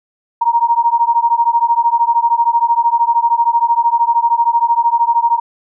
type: beating tone pair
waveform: sine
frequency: 930 / 943 Hz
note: A#5 / A#5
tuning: -4 / +20 cents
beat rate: 13 Hz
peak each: -13 dBFS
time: 0.41-5.4 s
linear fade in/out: 10 ms
effects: none